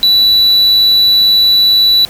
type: tone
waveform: triangle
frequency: 3951 Hz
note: B7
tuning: in tune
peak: -4 dBFS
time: 0.03-2.05 s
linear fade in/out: 0 ms
effects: pink hiss -33 dBFS RMS until 2.09 s